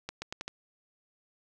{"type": "accelerating click train", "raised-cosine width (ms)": 0.2, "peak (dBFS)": -19, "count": 5, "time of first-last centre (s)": [0.09, 0.48], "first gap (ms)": 130, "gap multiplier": 0.81, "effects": []}